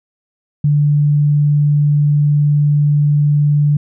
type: tone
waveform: sine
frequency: 146.83 Hz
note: D3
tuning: in tune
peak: -9 dBFS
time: 0.64-3.77 s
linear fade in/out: 5 ms
effects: none